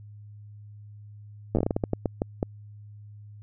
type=slowing click train; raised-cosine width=2 ms; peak=-11 dBFS; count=14; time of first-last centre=1.55-2.429 s; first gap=9 ms; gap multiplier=1.3; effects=added 104 Hz sine -43 dBFS peak until 3.42 s